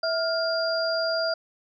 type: tone cluster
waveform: sine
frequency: 653 / 1407 / 4788 Hz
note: E5 / F6 / D8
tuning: -17 / +12 / +33 cents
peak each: -25 / -30 / -29 dBFS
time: 0.03-1.34 s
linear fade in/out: 5 ms
effects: none